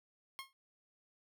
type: tone with exponential decay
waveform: 15% pulse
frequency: 1076 Hz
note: C6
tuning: 48 cents sharp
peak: -33 dBFS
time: 0.39-0.53 s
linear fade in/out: 0 ms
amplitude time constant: 29 ms
effects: none